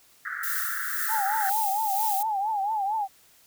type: band-pass noise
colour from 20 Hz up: pink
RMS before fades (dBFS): -34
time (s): 0.25-1.5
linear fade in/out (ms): 5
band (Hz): 1300 to 1900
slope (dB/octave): 96
type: noise with tremolo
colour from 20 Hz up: violet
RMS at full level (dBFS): -29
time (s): 0.43-2.23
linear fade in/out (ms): 5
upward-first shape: sine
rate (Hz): 2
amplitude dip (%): 45
type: tone with vibrato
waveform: sine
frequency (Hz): 830.6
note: G#5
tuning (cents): 0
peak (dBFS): -24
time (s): 1.08-3.08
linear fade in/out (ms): 50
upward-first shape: triangle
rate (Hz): 4.4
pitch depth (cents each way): 150
effects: white hiss -58 dBFS RMS until 3.46 s